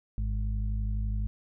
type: harmonic tone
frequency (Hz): 51.91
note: G#1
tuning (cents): 0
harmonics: 1 / 2 / 4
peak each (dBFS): -28 / -34 / -42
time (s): 0.18-1.27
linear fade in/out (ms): 0
effects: none